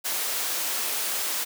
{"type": "high-pass noise", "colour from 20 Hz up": "white", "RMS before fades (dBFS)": -28, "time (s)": [0.04, 1.45], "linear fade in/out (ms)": 20, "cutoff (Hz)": 380, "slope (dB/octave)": 12, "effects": []}